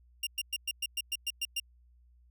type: tone bursts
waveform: sawtooth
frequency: 2794 Hz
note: F7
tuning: in tune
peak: -27 dBFS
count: 10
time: 0.23-1.6 s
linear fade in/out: 5 ms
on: 38 ms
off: 110 ms
effects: added 60 Hz sine -59 dBFS peak until 2.3 s